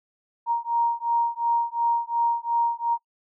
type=beating tone pair; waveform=sine; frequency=935 / 937.8 Hz; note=A#5 / A#5; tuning=+5 / +10 cents; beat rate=2.8 Hz; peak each=-24 dBFS; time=0.46-2.98 s; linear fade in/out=50 ms; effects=noise-tail reverb RT60 0.1 s tail -25 dB re dry